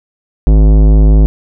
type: tone with tanh clipping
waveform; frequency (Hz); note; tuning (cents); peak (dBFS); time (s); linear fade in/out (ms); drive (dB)
sine; 52.4; G#1; +16; -5; 0.47-1.26; 0; 17
effects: none